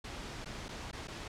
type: noise with dropouts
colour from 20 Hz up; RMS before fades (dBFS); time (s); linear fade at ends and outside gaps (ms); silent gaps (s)
pink; -43; 0.04-1.28; 5; 0.447-0.457 / 0.684-0.689 / 0.914-0.929 / 1.074-1.081
effects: low-pass 6000 Hz 12 dB/octave